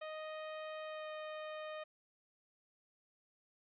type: tone with pitch glide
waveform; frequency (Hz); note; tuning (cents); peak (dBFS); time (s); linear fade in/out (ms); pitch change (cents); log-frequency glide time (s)
sawtooth; 622.3 to 617.6; D#5 to D#5; 0 to -13; -39; 0.01-1.84; 10; -13; 0.85-1.1
effects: resampled to 8000 Hz